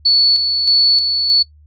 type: tone with tremolo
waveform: sine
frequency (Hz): 4435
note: C#8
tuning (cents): 0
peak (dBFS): -8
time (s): 0.05-1.43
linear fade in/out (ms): 10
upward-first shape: square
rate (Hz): 1.6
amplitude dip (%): 45
effects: noise-tail reverb RT60 0.1 s tail -21 dB re dry + added 75 Hz sine -43 dBFS peak until 1.66 s